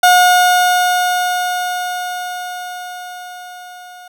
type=tone with level ramp; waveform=30% pulse; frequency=722 Hz; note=F#5; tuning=43 cents flat; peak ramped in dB=-3 to -32 dBFS; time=0.03-4.08 s; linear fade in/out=5 ms; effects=none